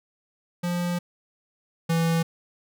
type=tone pair in turn; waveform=square; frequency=175.3 / 165.46 Hz; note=F3 / E3; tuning=+7 / +7 cents; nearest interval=minor second; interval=100 cents; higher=first; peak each=-25 / -21 dBFS; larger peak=second; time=0.63-0.99 / 1.89-2.23 s; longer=first; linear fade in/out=10 ms; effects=none